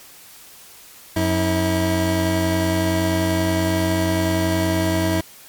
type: tone pair together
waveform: 25% pulse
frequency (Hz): 90.44 / 322.3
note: F#2 / E4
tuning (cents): -39 / -39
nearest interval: octave + minor seventh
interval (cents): 2200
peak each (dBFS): -17 / -16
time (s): 1.16-5.21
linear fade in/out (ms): 5
effects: white hiss -44 dBFS RMS until 5.48 s + MP3 96 kbps